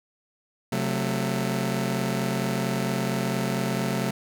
sawtooth chord, F# diminished, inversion second, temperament just, 133.2 / 185 / 222 Hz, C3 / F#3 / A3, +31 / 0 / +16 cents, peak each -25 dBFS, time 0.72-4.11 s, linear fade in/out 5 ms, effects none

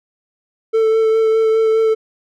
triangle tone with vibrato, 443.6 Hz, A4, 14 cents sharp, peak -9 dBFS, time 0.73-1.95 s, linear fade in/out 20 ms, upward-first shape sine, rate 4.9 Hz, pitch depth 14 cents each way, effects none

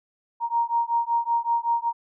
sine beating tone pair, 932.3 / 937.6 Hz, A#5 / A#5, 0 / +10 cents, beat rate 5.3 Hz, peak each -24 dBFS, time 0.4-1.93 s, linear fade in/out 50 ms, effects none

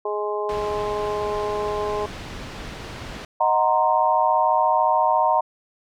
harmonic tone, 208.8 Hz, G#3, 10 cents sharp, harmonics 2 / 3 / 4 / 5, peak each -25 / -30 / -31 / -30 dBFS, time 0.05-2.06 s, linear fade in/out 5 ms
pink low-pass noise, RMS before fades -35 dBFS, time 0.49-3.25 s, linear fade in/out 2 ms, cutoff 4300 Hz, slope 12 dB/octave
sine chord, C half-diminished seventh, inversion first, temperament equal, 622.3 / 740 / 932.3 / 1046.5 Hz, Eb5 / Gb5 / Bb5 / C6, 0 / 0 / 0 / 0 cents, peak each -23 / -22 / -19 / -24 dBFS, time 3.4-5.41 s, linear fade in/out 10 ms
effects none

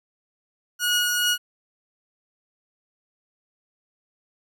sawtooth tone pair together, 1450 / 2897 Hz, F#6 / F#7, -35 / -37 cents, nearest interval octave, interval 1198 cents, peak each -19 / -21 dBFS, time 0.79-1.38 s, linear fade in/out 50 ms, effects none

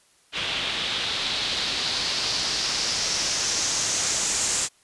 white noise with low-pass filter sweep, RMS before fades -26 dBFS, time 0.32-4.69 s, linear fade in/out 50 ms, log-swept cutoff 3200 to 7500 Hz, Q 2.9, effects white hiss -60 dBFS RMS until 4.83 s + resampled to 24000 Hz

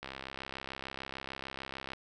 click train, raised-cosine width 0.3 ms, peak -24 dBFS, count 128, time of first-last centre 0.03-1.934 s, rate 66.7 Hz, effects none

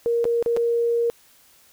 sine tone with dropouts, 468.9 Hz, A#4, 10 cents sharp, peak -18 dBFS, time 0.06-1.1 s, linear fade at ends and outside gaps 0 ms, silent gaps 0.243-0.253 / 0.426-0.461 / 0.565-0.571 s, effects white hiss -55 dBFS RMS until 1.72 s

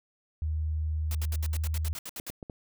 sine tone with pitch glide, 77.78 to 78.59 Hz, D#2 to D#2, 0 to +18 cents, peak -27 dBFS, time 0.42-1.93 s, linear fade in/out 0 ms, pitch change +18 cents, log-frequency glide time 1.38-1.62 s
white noise bursts, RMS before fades -39 dBFS, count 12, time 1.11-2.304 s, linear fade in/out 2 ms, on 39 ms, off 66 ms
clicks, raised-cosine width 2 ms, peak -26 dBFS, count 4, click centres 2.199 / 2.299 / 2.428 / 2.498 s
effects none

